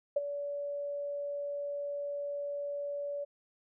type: tone with ADSR envelope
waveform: sine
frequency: 573 Hz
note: D5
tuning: 43 cents flat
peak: -23 dBFS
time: 0.16-3.25 s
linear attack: 8 ms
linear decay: 24 ms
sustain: -11 dB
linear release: 17 ms
effects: none